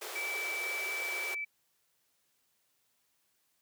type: high-pass noise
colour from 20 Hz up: pink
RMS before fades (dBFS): -42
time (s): 0.01-1.35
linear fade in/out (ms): 10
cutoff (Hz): 350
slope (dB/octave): 96
type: tone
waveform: sine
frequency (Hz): 2312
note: D7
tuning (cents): -28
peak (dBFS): -34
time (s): 0.15-1.45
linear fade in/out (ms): 10
effects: white hiss -75 dBFS RMS until 3.61 s + high-pass 60 Hz 12 dB/octave